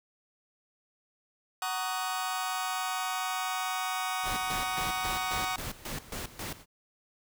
sawtooth chord, D# minor seventh, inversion first, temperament just, 746.7 / 933.4 / 1120.1 / 1244.5 Hz, F#5 / A#5 / C#6 / D#6, +16 / +2 / +18 / 0 cents, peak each -30 / -36 / -33 / -33 dBFS, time 1.62-5.56 s, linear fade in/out 2 ms
pink noise with tremolo, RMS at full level -37 dBFS, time 4.23-6.66 s, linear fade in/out 50 ms, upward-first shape square, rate 3.7 Hz, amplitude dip 80%
effects none

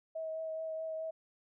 sine tone with vibrato, 640 Hz, D#5, 49 cents sharp, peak -36 dBFS, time 0.15-1.11 s, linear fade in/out 10 ms, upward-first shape triangle, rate 4.7 Hz, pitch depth 16 cents each way, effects none

